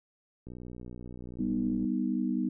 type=click train; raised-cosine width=3 ms; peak=-31 dBFS; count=85; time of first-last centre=0.47-1.847 s; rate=61 Hz
type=chord; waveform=sine; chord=G augmented; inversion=none; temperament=equal; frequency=196 / 246.9 / 311.1 Hz; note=G3 / B3 / D#4; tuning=0 / 0 / 0 cents; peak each=-32 / -30 / -33 dBFS; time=1.39-2.49 s; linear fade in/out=5 ms
effects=none